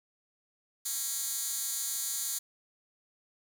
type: tone with high-pass filter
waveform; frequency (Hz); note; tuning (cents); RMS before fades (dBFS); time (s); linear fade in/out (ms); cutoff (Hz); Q
10% pulse; 273.5; C#4; -23; -34; 0.85-2.39; 10; 7600; 1.2
effects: none